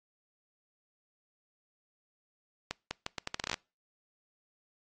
accelerating click train, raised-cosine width 0.2 ms, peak -16 dBFS, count 13, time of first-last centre 2.71-3.542 s, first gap 200 ms, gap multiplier 0.77, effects noise-tail reverb RT60 0.3 s tail -26 dB re dry + AAC 32 kbps

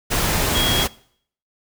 sine tone in noise, 3292 Hz, G#7, 16 cents flat, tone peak -20 dBFS, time 0.54-0.85 s, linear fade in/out 20 ms, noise pink, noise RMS -20 dBFS, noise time 0.1-0.88 s, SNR -3 dB, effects noise-tail reverb RT60 0.6 s tail -22 dB re dry

